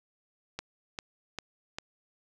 click train, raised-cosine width 0.2 ms, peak -18 dBFS, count 4, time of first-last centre 0.59-1.785 s, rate 2.51 Hz, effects none

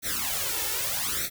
white noise with flanger, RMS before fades -29 dBFS, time 0.02-1.3 s, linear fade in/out 50 ms, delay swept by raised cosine 0.5 to 2.3 ms, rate 0.81 Hz, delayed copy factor +1, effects none

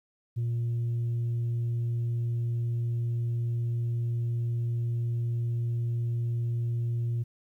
sine tone, 117.9 Hz, A#2, 20 cents sharp, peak -24 dBFS, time 0.36-7.24 s, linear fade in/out 20 ms, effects tanh soft clip ceiling -25 dBFS + 11-bit

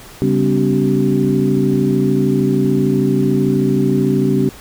sine tone cluster, 139.3 / 197.8 / 251.1 / 284.3 / 382.5 Hz, C#3 / G3 / B3 / C#4 / G4, +9 / +16 / +29 / +44 / -42 cents, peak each -18 dBFS, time 0.22-4.49 s, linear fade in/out 0 ms, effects tanh soft clip ceiling 0 dBFS + pink hiss -38 dBFS RMS until 4.6 s

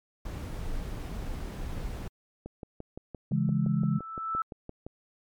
brown noise, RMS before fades -35 dBFS, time 0.25-2.08 s, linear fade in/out 5 ms
click train, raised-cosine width 2 ms, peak -26 dBFS, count 15, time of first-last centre 2.46-4.865 s, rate 5.82 Hz
sine chord, C# minor, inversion none, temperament just, 138.59 / 166.31 / 207.9 Hz, C#3 / E3 / G#3, 0 / +16 / +2 cents, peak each -28 dBFS, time 3.31-3.99 s, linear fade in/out 10 ms
sine tone with exponential growth, 1318.5 Hz, E6, in tune, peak -25 dBFS, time 3.36-4.42 s, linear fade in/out 2 ms, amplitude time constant 230 ms
effects MP3 96 kbps

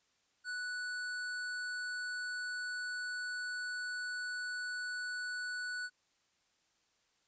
square tone, 1480 Hz, F#6, in tune, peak -38 dBFS, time 0.44-5.9 s, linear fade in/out 50 ms, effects white hiss -75 dBFS RMS until 7.27 s + resampled to 16000 Hz

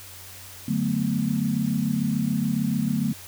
sine chord, B minor seventh, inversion first, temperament equal, 146.83 / 185 / 220 / 246.9 Hz, D3 / F#3 / A3 / B3, 0 / 0 / 0 / 0 cents, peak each -28 / -28 / -25 / -28 dBFS, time 0.68-3.13 s, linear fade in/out 5 ms, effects added 93 Hz sine -48 dBFS peak until 3.27 s + white hiss -43 dBFS RMS until 3.27 s

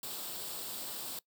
white noise with comb filter, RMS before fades -41 dBFS, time 0.03-1.19 s, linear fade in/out 2 ms, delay 0.24 ms, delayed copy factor +0.55, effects noise-tail reverb RT60 0.1 s tail -21 dB re dry + high-pass 150 Hz 12 dB/octave

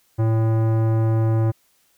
sine tone with tanh clipping, 111.8 Hz, A2, 28 cents sharp, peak -18 dBFS, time 0.18-1.52 s, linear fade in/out 20 ms, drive 17 dB, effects white hiss -62 dBFS RMS until 1.97 s

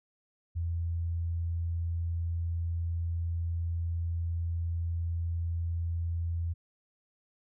sine tone, 84.3 Hz, E2, 39 cents sharp, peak -29 dBFS, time 0.55-6.54 s, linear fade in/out 20 ms, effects none

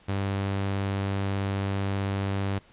sawtooth tone, 98.3 Hz, G2, 5 cents sharp, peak -22 dBFS, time 0.08-2.59 s, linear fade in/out 10 ms, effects pink hiss -57 dBFS RMS until 2.72 s + resampled to 8000 Hz

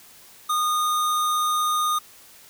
square tone, 1228 Hz, D#6, 23 cents flat, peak -21 dBFS, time 0.49-1.99 s, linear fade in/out 10 ms, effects white hiss -49 dBFS RMS until 2.49 s

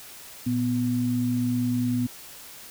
sine tone pair together, 116.78 / 246.9 Hz, A#2 / B3, +4 / 0 cents, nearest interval octave + minor second, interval 1296 cents, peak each -28 / -23 dBFS, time 0.46-2.07 s, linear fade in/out 10 ms, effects white hiss -44 dBFS RMS until 2.7 s

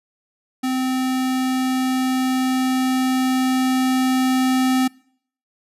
square tone with level ramp, 258.5 Hz, C4, 21 cents flat, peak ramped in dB -20 to -16 dBFS, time 0.63-4.88 s, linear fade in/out 10 ms, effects noise-tail reverb RT60 0.6 s tail -24 dB re dry + resampled to 32000 Hz

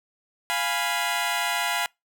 15% pulse chord, F diminished, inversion none, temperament equal with one note detuned, 698.5 / 827.7 / 987.8 Hz, F5 / Ab5 / Cb6, 0 / -6 / 0 cents, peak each -22 dBFS, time 0.5-1.86 s, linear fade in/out 0 ms, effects noise-tail reverb RT60 0.2 s tail -26 dB re dry

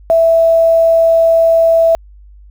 sine tone with quantisation, 659.3 Hz, E5, in tune, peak -6 dBFS, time 0.1-1.95 s, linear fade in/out 0 ms, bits 6, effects added 50 Hz sine -36 dBFS peak until 2.5 s

